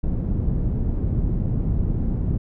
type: low-pass noise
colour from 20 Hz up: pink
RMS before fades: -22 dBFS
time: 0.03-2.38 s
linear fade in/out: 10 ms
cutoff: 200 Hz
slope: 12 dB/octave
effects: none

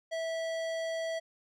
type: tone with hard clipping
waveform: sine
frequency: 654 Hz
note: E5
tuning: 14 cents flat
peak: -34 dBFS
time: 0.11-1.2 s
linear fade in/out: 20 ms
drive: 16 dB
effects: none

